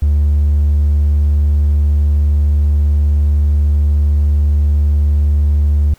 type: tone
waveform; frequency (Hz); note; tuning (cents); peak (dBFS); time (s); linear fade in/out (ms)
triangle; 73.42; D2; 0; -6; 0.02-5.94; 5
effects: tanh soft clip ceiling -4 dBFS + pink hiss -49 dBFS RMS until 5.98 s